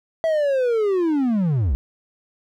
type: linear sweep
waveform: triangle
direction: down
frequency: 659.3 to 55 Hz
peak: -15 dBFS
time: 0.24-1.75 s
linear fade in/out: 0 ms
effects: none